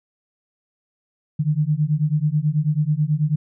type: beating tone pair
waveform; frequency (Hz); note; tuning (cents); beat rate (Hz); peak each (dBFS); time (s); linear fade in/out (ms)
sine; 146.83 / 156.03; D3 / D#3; 0 / +5; 9.2; -20; 1.39-3.36; 10
effects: none